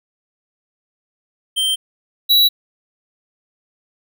square tone pair in turn, 3136 / 3916 Hz, G7 / B7, 0 / -15 cents, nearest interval major third, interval 385 cents, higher second, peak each -16 / -10 dBFS, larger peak second, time 1.56-1.76 / 2.29-2.49 s, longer neither, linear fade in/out 20 ms, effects none

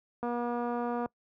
click train, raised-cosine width 1 ms, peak -21 dBFS, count 200, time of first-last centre 0.23-1.059 s, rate 240 Hz, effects noise-tail reverb RT60 0.1 s tail -24 dB re dry + high-pass 80 Hz 12 dB/octave

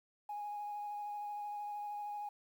sine tone with vibrato, 828 Hz, G#5, 5 cents flat, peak -38 dBFS, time 0.29-2.29 s, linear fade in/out 5 ms, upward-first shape sine, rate 13 Hz, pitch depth 13 cents each way, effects tanh soft clip ceiling -36 dBFS + 11-bit

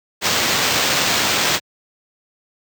white noise with sample-and-hold, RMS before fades -18 dBFS, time 0.21-1.6 s, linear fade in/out 50 ms, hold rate 11025 Hz, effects high-pass 100 Hz 12 dB/octave

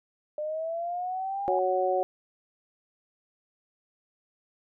sine linear sweep, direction up, 598 to 830.6 Hz, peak -29 dBFS, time 0.38-1.59 s, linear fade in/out 2 ms
harmonic tone, 185 Hz, F#3, in tune, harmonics 2 / 3 / 4, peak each -29 / -27 / -27 dBFS, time 1.48-2.03 s, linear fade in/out 0 ms
effects none

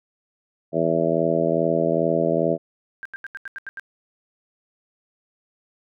harmonic tone, 82.41 Hz, E2, in tune, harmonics 2 / 3 / 4 / 5 / 6 / 7 / 8, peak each -27 / -28 / -26 / -26 / -27 / -24 / -24 dBFS, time 0.72-2.58 s, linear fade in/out 50 ms
sine tone bursts, 1590 Hz, G6, 24 cents sharp, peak -30 dBFS, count 8, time 3.03-3.796 s, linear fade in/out 0 ms, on 24 ms, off 82 ms
effects none

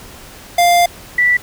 square / sine tone pair in turn, 698.5 / 1964.3 Hz, F5 / B6, 0 / -10 cents, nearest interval octave + tritone, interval 1790 cents, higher second, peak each -9 dBFS, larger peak neither, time 0.58-0.86 / 1.18-1.37 s, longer first, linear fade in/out 5 ms, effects pink hiss -37 dBFS RMS until 1.42 s

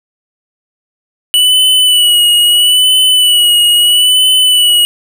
square tone with vibrato, 2953 Hz, F#7, 4 cents flat, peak -6 dBFS, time 1.34-4.85 s, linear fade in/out 0 ms, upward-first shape sine, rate 0.76 Hz, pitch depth 41 cents each way, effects none

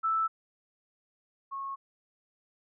sine tone pair in turn, 1318.5 / 1093.6 Hz, E6 / C#6, 0 / -24 cents, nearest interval minor third, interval 324 cents, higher first, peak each -25 / -34 dBFS, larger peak first, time 0.03-0.28 / 1.51-1.76 s, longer neither, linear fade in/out 20 ms, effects none

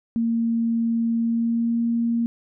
sine tone with pitch glide, 230.2 to 233 Hz, A#3 to A#3, -22 to -1 cents, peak -19 dBFS, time 0.16-2.26 s, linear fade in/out 0 ms, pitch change +21 cents, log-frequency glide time 1.19-1.81 s, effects none

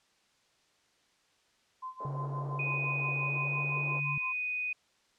sine tone with tremolo, 1032 Hz, C6, 24 cents flat, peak -36 dBFS, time 1.82-4.33 s, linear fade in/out 10 ms, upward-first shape sine, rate 5.8 Hz, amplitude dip 90%
pink band-pass noise, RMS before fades -46 dBFS, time 2-4 s, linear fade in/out 5 ms, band 330 to 870 Hz, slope 24 dB/octave
sine tone with pitch glide, 139.4 to 143.4 Hz, C#3 to D3, +10 to -41 cents, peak -34 dBFS, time 2.05-4.18 s, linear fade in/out 2 ms, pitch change +49 cents, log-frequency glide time 3.27-3.69 s
sine tone, 2489 Hz, D#7, in tune, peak -31 dBFS, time 2.59-4.73 s, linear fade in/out 5 ms
effects white hiss -69 dBFS RMS until 5.18 s + low-pass 6000 Hz 12 dB/octave

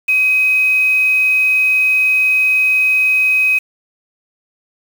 sine tone with quantisation, 2526 Hz, D#7, 26 cents sharp, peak -10 dBFS, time 0.08-3.59 s, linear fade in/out 10 ms, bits 5, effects none

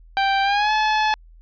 sawtooth tone with pitch glide, 784 to 859.9 Hz, G5 to A5, 0 to -40 cents, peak -13 dBFS, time 0.17-1.14 s, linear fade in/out 0 ms, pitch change +160 cents, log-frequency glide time 0.43-0.72 s, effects added 41 Hz sine -44 dBFS peak until 1.41 s + resampled to 11025 Hz

